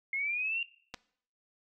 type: linear sweep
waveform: sine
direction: up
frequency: 2132 to 2794 Hz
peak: -30 dBFS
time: 0.13-0.63 s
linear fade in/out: 2 ms
type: clicks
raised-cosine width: 0.2 ms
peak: -23 dBFS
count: 2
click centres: 0.94 / 0.944 s
effects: noise-tail reverb RT60 0.6 s tail -20 dB re dry